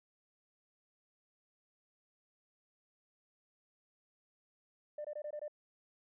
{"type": "tone bursts", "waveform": "sine", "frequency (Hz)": 597, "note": "D5", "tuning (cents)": 28, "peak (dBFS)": -38, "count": 6, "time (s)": [4.98, 5.481], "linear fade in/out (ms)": 5, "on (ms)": 66, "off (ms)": 21, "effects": ["tanh soft clip ceiling -35 dBFS"]}